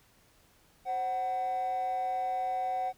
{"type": "tone pair together", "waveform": "triangle", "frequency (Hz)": [527.2, 748], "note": ["C5", "F#5"], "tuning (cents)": [13, 19], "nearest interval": "tritone", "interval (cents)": 606, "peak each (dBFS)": [-36, -26], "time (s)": [0.85, 2.93], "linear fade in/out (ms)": 50, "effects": ["tanh soft clip ceiling -26 dBFS", "pink hiss -64 dBFS RMS until 2.97 s"]}